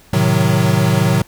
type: chord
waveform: square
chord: A diminished seventh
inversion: none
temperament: equal with one note detuned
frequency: 109.56 / 130.81 / 155.56 / 185 Hz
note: A2 / C3 / Eb3 / Gb3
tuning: -7 / 0 / 0 / 0 cents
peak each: -18 dBFS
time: 0.13-1.22 s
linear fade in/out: 5 ms
effects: pink hiss -47 dBFS RMS until 1.27 s